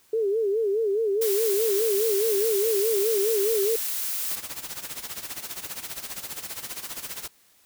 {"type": "tone with vibrato", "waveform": "sine", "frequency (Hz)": 422.5, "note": "G#4", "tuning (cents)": 30, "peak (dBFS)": -21, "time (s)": [0.13, 3.76], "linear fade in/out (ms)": 5, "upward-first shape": "sine", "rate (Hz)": 4.8, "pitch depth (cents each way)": 140}
{"type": "noise", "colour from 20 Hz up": "blue", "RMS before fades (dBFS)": -29, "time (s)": [1.21, 4.36], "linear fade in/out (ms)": 10}
{"type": "noise with tremolo", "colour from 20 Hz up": "white", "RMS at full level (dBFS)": -33, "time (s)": [4.3, 7.28], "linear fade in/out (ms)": 5, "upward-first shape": "sine", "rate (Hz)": 15, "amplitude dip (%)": 75}
{"effects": ["white hiss -60 dBFS RMS until 7.65 s"]}